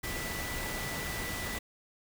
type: tone in noise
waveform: sine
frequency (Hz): 1975.5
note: B6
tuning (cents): 0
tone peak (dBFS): -40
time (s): 0.03-1.59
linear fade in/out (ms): 10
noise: pink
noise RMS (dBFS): -37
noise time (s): 0.03-1.59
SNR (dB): -6
effects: none